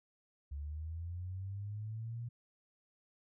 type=linear sweep; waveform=sine; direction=up; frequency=69.8 to 120 Hz; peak=-39 dBFS; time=0.51-2.29 s; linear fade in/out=10 ms; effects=none